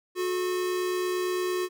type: tone pair together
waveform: square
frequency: 363.6 / 432.4 Hz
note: F#4 / A4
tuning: -30 / -30 cents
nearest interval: minor third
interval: 300 cents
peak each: -27 / -38 dBFS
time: 0.15-1.69 s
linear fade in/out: 50 ms
effects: none